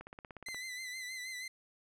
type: click train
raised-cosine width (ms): 0.5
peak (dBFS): -32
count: 10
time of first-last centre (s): 0.01-0.546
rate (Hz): 16.8
type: tone with vibrato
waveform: sawtooth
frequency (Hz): 2027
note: B6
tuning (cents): +45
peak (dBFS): -37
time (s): 0.46-1.48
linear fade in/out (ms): 5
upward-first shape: sine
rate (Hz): 6.3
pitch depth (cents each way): 49
effects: low-pass 11000 Hz 12 dB/octave